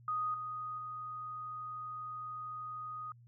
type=tone with level steps; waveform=sine; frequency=1244 Hz; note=D#6; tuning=1 cent flat; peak=-32 / -38 / -40 dBFS; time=0.08-3.12 s; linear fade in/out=2 ms; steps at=0.34 / 0.78 s; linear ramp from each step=2 ms; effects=added 119 Hz sine -56 dBFS peak until 3.27 s